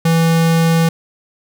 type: tone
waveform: square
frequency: 164.81 Hz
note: E3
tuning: in tune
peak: -11 dBFS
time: 0.05-0.89 s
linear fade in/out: 5 ms
effects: none